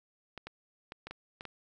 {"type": "clicks", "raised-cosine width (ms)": 0.3, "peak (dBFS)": -26, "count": 7, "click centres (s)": [0.377, 0.47, 0.921, 1.07, 1.11, 1.409, 1.453], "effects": []}